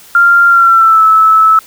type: tone with pitch glide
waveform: sine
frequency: 1391 to 1305.4 Hz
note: F6 to E6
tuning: -7 to -17 cents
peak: -3 dBFS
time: 0.15-1.59 s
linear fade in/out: 2 ms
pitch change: -110 cents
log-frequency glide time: 0.48-1.04 s
effects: white hiss -38 dBFS RMS until 1.66 s